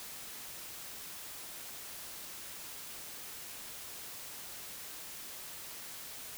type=silence; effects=white hiss -46 dBFS RMS until 6.37 s